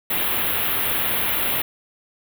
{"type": "band-stop noise", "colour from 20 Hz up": "white", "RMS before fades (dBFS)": -22, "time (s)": [0.1, 1.62], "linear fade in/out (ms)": 5, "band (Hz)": [3600, 11000], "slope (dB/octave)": 48, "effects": []}